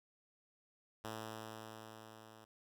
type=tone with level ramp; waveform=5% pulse; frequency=110 Hz; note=A2; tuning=in tune; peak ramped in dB=-31 to -46 dBFS; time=1.04-2.45 s; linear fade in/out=10 ms; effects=none